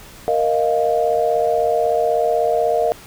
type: chord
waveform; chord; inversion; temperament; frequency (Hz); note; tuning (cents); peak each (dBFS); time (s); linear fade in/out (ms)
sine; Bb suspended fourth; none; equal; 466.2 / 622.3 / 698.5; Bb4 / Eb5 / F5; 0 / 0 / 0; -19; 0.28-2.92; 0
effects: pink hiss -41 dBFS RMS until 3.06 s